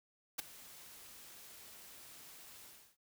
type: noise with ADSR envelope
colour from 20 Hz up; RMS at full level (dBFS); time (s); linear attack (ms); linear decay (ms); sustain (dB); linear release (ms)
white; -35; 0.38-2.97; 14; 9; -20; 330
effects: none